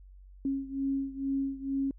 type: beating tone pair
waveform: sine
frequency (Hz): 272 / 274.2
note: C#4 / C#4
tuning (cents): -33 / -19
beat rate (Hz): 2.2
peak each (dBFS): -31 / -34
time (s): 0.45-1.91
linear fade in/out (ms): 2
effects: added 47 Hz sine -49 dBFS peak until 1.98 s